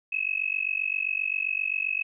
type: tone with amplitude modulation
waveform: sine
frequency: 2575 Hz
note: E7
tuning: 41 cents flat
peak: -21 dBFS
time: 0.12-2.03 s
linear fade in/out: 10 ms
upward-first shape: sine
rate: 47.6 Hz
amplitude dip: 100%
effects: none